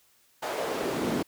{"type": "noise with high-pass filter sweep", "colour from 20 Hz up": "brown", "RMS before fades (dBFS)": -30, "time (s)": [0.42, 1.23], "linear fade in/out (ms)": 10, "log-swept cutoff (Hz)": [670, 230], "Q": 1.8, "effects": ["white hiss -64 dBFS RMS until 1.27 s"]}